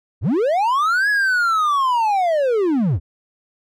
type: linear two-way sweep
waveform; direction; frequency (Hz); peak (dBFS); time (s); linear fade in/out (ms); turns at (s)
triangle; up then down; 63.8 to 1700 to 63.8; -13; 0.21-3; 50; 1.09
effects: none